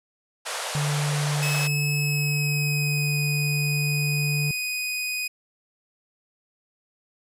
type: band-pass noise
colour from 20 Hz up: pink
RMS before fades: -31 dBFS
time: 0.45-1.68 s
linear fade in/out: 20 ms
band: 500 to 11000 Hz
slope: 48 dB/octave
type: tone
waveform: triangle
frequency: 146.83 Hz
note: D3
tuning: in tune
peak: -21 dBFS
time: 0.75-4.51 s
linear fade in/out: 2 ms
type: tone with pitch glide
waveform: sawtooth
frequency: 2583 to 2491 Hz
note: E7 to D#7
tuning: -36 to +1 cents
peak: -23 dBFS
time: 1.42-5.28 s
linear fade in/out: 10 ms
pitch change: -63 cents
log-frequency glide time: 1.98-3.22 s
effects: none